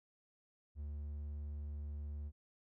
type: tone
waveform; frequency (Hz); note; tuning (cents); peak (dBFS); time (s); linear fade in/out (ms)
triangle; 73.42; D2; 0; -39; 0.75-2.32; 50
effects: none